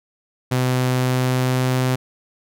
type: tone with pitch glide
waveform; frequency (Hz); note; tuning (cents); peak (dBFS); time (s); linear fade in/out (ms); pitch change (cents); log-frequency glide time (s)
sawtooth; 127.2 to 128.38; C3 to C3; -48 to -32; -13; 0.51-1.96; 10; +16; 0.91-1.77
effects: none